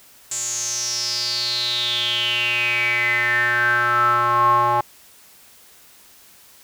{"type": "tone with band-pass filter sweep", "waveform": "square", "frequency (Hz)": 120, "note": "B2", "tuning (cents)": -49, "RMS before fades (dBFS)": -20, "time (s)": [0.31, 4.81], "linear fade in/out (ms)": 5, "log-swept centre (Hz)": [7400, 930], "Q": 8.9, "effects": ["white hiss -49 dBFS RMS until 6.63 s"]}